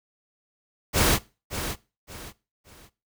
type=noise with echo; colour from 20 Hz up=pink; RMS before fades=-20 dBFS; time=0.93-1.19 s; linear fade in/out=50 ms; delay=570 ms; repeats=3; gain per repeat=-10 dB; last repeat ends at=2.9 s; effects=noise-tail reverb RT60 0.3 s tail -20 dB re dry